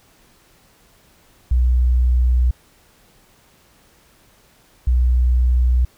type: tone pair in turn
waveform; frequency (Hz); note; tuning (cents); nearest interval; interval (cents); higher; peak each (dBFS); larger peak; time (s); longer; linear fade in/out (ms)
sine; 61.74 / 61.74; B1 / B1; 0 / 0; unison; 0; neither; -12; neither; 1.51-2.51 / 4.87-5.85; first; 5
effects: pink hiss -54 dBFS RMS until 5.97 s